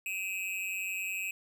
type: tone with amplitude modulation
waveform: square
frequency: 2559 Hz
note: D#7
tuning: 48 cents sharp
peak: -30 dBFS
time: 0.06-1.31 s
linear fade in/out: 2 ms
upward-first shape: sine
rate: 189 Hz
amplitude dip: 90%
effects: none